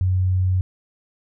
sine tone, 92.5 Hz, F#2, in tune, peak -16 dBFS, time 0.01-0.61 s, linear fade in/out 0 ms, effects none

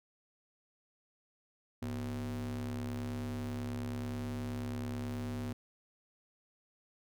square ring-modulated tone, 69.3 Hz, C#2, in tune, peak -34 dBFS, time 1.82-5.53 s, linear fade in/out 5 ms, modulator 173 Hz, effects none

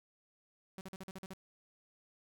sawtooth tone bursts, 190.2 Hz, F#3, 48 cents sharp, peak -40 dBFS, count 8, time 0.78-1.334 s, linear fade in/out 0 ms, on 29 ms, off 46 ms, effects 13-bit

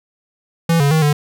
square tone with pitch steps, 166.5 / 141.8 / 158.1 / 147.2 Hz, E3 / C#3 / D#3 / D3, +18 / +40 / +28 / +4 cents, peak -12 dBFS, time 0.69-1.13 s, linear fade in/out 5 ms, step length 110 ms, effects none

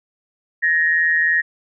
sine tone pair together, 1710 / 1872.9 Hz, A6 / A#6, -50 / +8 cents, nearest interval major second, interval 158 cents, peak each -20 / -15 dBFS, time 0.62-1.42 s, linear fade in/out 20 ms, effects none

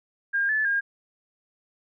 sine tone with pitch steps, 1611 / 1736 / 1618 Hz, G6 / A6 / G#6, +47 / -24 / -46 cents, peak -21 dBFS, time 0.33-0.81 s, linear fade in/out 20 ms, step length 160 ms, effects none

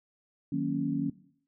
sine chord, D# minor seventh, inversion none, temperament equal, 155.56 / 185 / 233.1 / 277.2 Hz, D#3 / F#3 / A#3 / C#4, 0 / 0 / 0 / 0 cents, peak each -34 / -35 / -34 / -30 dBFS, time 0.52-1.1 s, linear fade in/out 5 ms, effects noise-tail reverb RT60 0.6 s tail -18 dB re dry

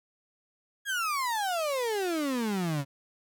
35% pulse exponential sweep, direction down, 1673 to 134.3 Hz, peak -26 dBFS, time 0.85-2.85 s, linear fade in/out 50 ms, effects none

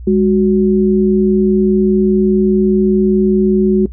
sine tone pair together, 205.1 / 370 Hz, G#3 / F#4, -21 / 0 cents, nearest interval minor seventh, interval 1021 cents, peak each -11 dBFS, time 0.07-3.86 s, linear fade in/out 5 ms, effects noise-tail reverb RT60 0.1 s tail -18 dB re dry + added 60 Hz sine -26 dBFS peak until 3.92 s

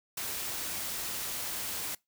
white noise, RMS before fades -36 dBFS, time 0.17-1.95 s, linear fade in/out 5 ms, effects noise-tail reverb RT60 0.2 s tail -24 dB re dry

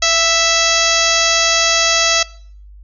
harmonic tone with a mistuned harmonic, 659.3 Hz, E5, in tune, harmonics 1 / 2 / 3 / 4 / 5 / 6 / 7 / 8 / 9 / 10, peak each -21 / -21 / -21 / -21 / -21 / -21 / -21 / -21 / -21 / -21 dBFS, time 0.02-2.23 s, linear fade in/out 5 ms, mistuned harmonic 1, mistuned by +21 cents, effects noise-tail reverb RT60 0.5 s tail -20 dB re dry + added 50 Hz sine -36 dBFS peak until 2.83 s

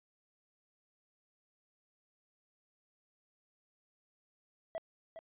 triangle tone with echo, 655 Hz, E5, 11 cents flat, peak -34 dBFS, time 4.75-4.78 s, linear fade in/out 0 ms, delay 410 ms, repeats 1, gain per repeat -9 dB, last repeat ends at 5.19 s, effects resampled to 8000 Hz

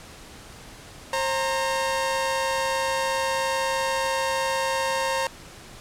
sawtooth tone pair together, 533.2 / 923 Hz, C5 / A#5, +33 / -17 cents, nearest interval major sixth, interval 950 cents, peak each -22 dBFS, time 1.13-5.27 s, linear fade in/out 2 ms, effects pink hiss -44 dBFS RMS until 5.8 s + low-pass 10000 Hz 12 dB/octave

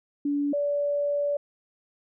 sine tone pair in turn, 287.4 / 577 Hz, D4 / D5, -37 / -31 cents, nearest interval octave, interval 1206 cents, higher second, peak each -23 dBFS, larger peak neither, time 0.25-0.53 / 0.53-1.37 s, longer second, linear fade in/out 5 ms, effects none

